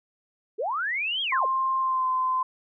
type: linear two-way sweep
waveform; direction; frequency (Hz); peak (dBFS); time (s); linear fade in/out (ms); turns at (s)
sine; up then down; 370 to 3322 to 370; -25; 0.58-1.46; 20; 1.22
type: tone with pitch glide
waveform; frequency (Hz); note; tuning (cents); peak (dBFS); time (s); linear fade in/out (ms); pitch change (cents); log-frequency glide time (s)
sine; 1055 to 1030.9; C6 to C6; +14 to -26; -22; 1.32-2.43; 5; -40; 1.8-2.07
effects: none